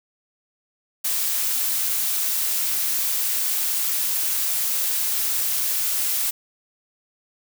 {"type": "noise", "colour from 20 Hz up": "blue", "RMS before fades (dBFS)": -23, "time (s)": [1.04, 6.31], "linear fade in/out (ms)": 10, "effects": []}